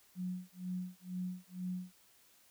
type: tone with tremolo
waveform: sine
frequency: 182.1 Hz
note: F#3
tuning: 27 cents flat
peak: -35 dBFS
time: 0.15-1.96 s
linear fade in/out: 50 ms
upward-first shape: sine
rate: 2.1 Hz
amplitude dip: 100%
effects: white hiss -66 dBFS RMS until 2.5 s